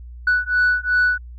sine beating tone pair, 1480 / 1482.7 Hz, F#6 / F#6, 0 / +3 cents, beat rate 2.7 Hz, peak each -17 dBFS, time 0.27-1.18 s, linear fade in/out 5 ms, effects tanh soft clip ceiling -11 dBFS + added 60 Hz sine -34 dBFS peak until 1.38 s

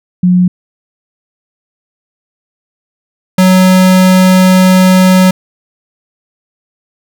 sine / square tone pair in turn, 180.3 / 185.58 Hz, F#3 / F#3, -45 / +5 cents, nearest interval unison, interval 50 cents, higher second, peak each -4 dBFS, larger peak neither, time 0.23-0.48 / 3.38-5.31 s, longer second, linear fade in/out 5 ms, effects none

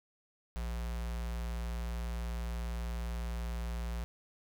square tone with notch filter, 58.27 Hz, A#1, in tune, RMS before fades -37 dBFS, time 0.56-4.04 s, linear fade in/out 0 ms, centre 320 Hz, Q 1.5, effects none

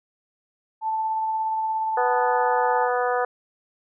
sine tone with tremolo, 880 Hz, A5, in tune, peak -21 dBFS, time 0.81-2.89 s, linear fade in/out 50 ms, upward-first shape triangle, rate 17 Hz, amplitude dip 25%
harmonic tone, 246.9 Hz, B3, in tune, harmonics 2 / 3 / 4 / 5 / 6 / 7, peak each -24 / -25 / -30 / -29 / -31 / -34 dBFS, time 1.97-3.25 s, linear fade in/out 5 ms
effects none

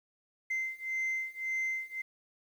sine beating tone pair, 2075 / 2076.8 Hz, C7 / C7, -15 / -13 cents, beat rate 1.8 Hz, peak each -34 / -33 dBFS, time 0.5-2.02 s, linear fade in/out 10 ms, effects tanh soft clip ceiling -28 dBFS + 10-bit

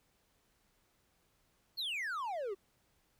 triangle exponential sweep, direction down, 4447 to 367.5 Hz, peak -34 dBFS, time 1.77-2.55 s, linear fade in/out 20 ms, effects pink hiss -74 dBFS RMS until 3.19 s

